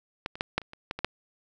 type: clicks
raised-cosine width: 0.3 ms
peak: -15 / -25 / -10 / -9 / -29 / -27 / -15 / -19 / -9 dBFS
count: 9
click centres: 0.261 / 0.355 / 0.409 / 0.58 / 0.617 / 0.734 / 0.911 / 0.99 / 1.046 s
effects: none